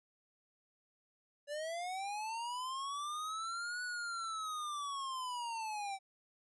square linear two-way sweep, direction up then down, 570 to 1480 to 766 Hz, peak -39 dBFS, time 1.47-5.99 s, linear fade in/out 50 ms, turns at 3.83 s, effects resampled to 24000 Hz

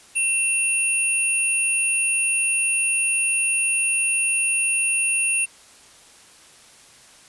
sine tone pair together, 2700 / 9514 Hz, E7 / D9, +41 / +21 cents, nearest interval octave + minor seventh, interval 2180 cents, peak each -21 dBFS, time 0.15-5.46 s, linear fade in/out 20 ms, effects white hiss -49 dBFS RMS until 7.28 s + resampled to 24000 Hz

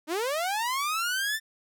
sawtooth linear sweep, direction up, 290.7 to 1801 Hz, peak -23 dBFS, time 0.07-1.4 s, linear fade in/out 50 ms, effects none

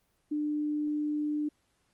sine tone, 298.7 Hz, D4, 29 cents sharp, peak -28 dBFS, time 0.31-1.49 s, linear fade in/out 10 ms, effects pink hiss -73 dBFS RMS until 1.93 s + Opus 24 kbps

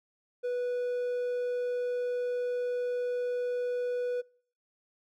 triangle tone, 491.6 Hz, B4, 8 cents flat, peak -27 dBFS, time 0.43-4.22 s, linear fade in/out 20 ms, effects noise-tail reverb RT60 0.5 s tail -25 dB re dry

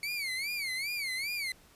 30% pulse tone with vibrato, 2221 Hz, C#7, 3 cents sharp, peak -30 dBFS, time 0.03-1.52 s, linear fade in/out 2 ms, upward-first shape sine, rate 2.5 Hz, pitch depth 160 cents each way, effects pink hiss -60 dBFS RMS until 1.75 s + resampled to 32000 Hz

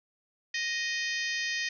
harmonic tone with a mistuned harmonic, 622.3 Hz, D#5, in tune, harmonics 3 / 4 / 5 / 6 / 7 / 8 / 9 / 10, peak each -32 / -36 / -41 / -43 / -41 / -39 / -45 / -43 dBFS, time 0.54-1.69 s, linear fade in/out 5 ms, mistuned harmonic 6, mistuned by -40 cents, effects none

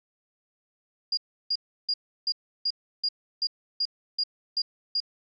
sine tone bursts, 4835 Hz, D8, 50 cents sharp, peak -23 dBFS, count 11, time 1.12-5.003 s, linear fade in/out 5 ms, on 53 ms, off 330 ms, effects none

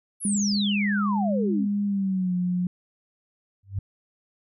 sine exponential sweep, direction down, 11430 to 227.2 Hz, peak -26 dBFS, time 0.2-1.68 s, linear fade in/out 50 ms
sine tone with pitch glide, 203.7 to 179.39 Hz, G#3 to F3, -33 to +47 cents, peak -22 dBFS, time 0.25-2.67 s, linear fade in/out 2 ms, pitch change -220 cents, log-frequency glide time 1.85-2.34 s
sine tone with exponential growth, 98 Hz, G2, in tune, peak -21 dBFS, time 3.63-3.79 s, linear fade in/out 5 ms, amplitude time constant 33 ms
effects none

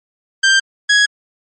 sawtooth tone pair in turn, 1577 / 1666.3 Hz, G6 / G#6, +10 / +5 cents, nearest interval minor second, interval 95 cents, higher second, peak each -5 dBFS, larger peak neither, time 0.43-0.6 / 0.89-1.06 s, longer neither, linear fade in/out 10 ms, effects MP3 32 kbps

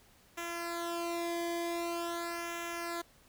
sawtooth tone with flanger, 341 Hz, F4, 41 cents flat, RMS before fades -37 dBFS, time 0.37-3.02 s, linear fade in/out 10 ms, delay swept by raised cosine 0.22 to 0.74 ms, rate 0.45 Hz, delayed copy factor -0.8, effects pink hiss -63 dBFS RMS until 3.28 s

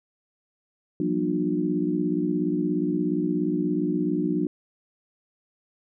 sine tone cluster, 173.6 / 190.5 / 237.7 / 300.9 / 358 Hz, F3 / G3 / A#3 / D4 / F4, -10 / -49 / +34 / +42 / +43 cents, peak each -30 / -30 / -31 / -25 / -30 dBFS, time 1-4.47 s, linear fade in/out 2 ms, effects none

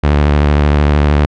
sawtooth tone with vibrato, 73.42 Hz, D2, in tune, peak -4 dBFS, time 0.03-1.26 s, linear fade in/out 10 ms, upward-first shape sine, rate 13 Hz, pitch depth 42 cents each way, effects low-pass 3000 Hz 12 dB/octave

